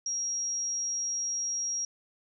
sine tone, 5640 Hz, F8, 16 cents sharp, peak -29 dBFS, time 0.06-1.85 s, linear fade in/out 2 ms, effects none

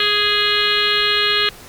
harmonic tone, 415.3 Hz, G#4, in tune, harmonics 1 / 3 / 4 / 5 / 6 / 7 / 8 / 9 / 10, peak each -25 / -24 / -22 / -25 / -25 / -22 / -21 / -24 / -22 dBFS, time 0-1.49 s, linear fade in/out 2 ms, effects pink hiss -40 dBFS RMS until 1.68 s + Opus 48 kbps

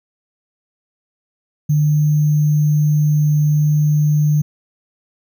sine tone with sample-and-hold, 149.9 Hz, D3, 36 cents sharp, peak -11 dBFS, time 1.69-4.42 s, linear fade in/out 10 ms, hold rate 6300 Hz, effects none

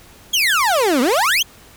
30% pulse exponential two-way sweep, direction down then up, 3400 to 233.1 to 3400 Hz, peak -11 dBFS, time 0.33-1.43 s, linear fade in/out 10 ms, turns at 1.01 s, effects pink hiss -45 dBFS RMS until 1.76 s

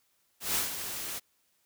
white noise with ADSR envelope, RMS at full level -28 dBFS, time 0.4-1.2 s, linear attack 150 ms, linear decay 150 ms, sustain -9 dB, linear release 25 ms, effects white hiss -72 dBFS RMS until 1.65 s

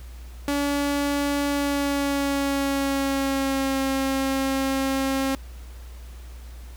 sawtooth tone with pitch glide, 285.2 to 269.2 Hz, C#4 to C4, +49 to +49 cents, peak -18 dBFS, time 0.48-5.35 s, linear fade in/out 0 ms, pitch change -100 cents, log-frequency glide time 1.49-3.79 s, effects added 60 Hz sine -37 dBFS peak until 6.76 s + pink hiss -51 dBFS RMS until 6.76 s

